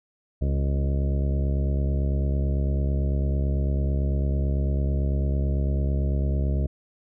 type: harmonic tone with a mistuned harmonic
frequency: 69 Hz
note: C#2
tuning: 7 cents flat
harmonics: 1 / 2 / 3 / 4 / 5 / 6 / 7 / 8 / 9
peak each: -22 / -28 / -34 / -39 / -39 / -41 / -43 / -45 / -40 dBFS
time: 0.41-6.67 s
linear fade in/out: 10 ms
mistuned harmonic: 4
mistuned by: -23 cents
effects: none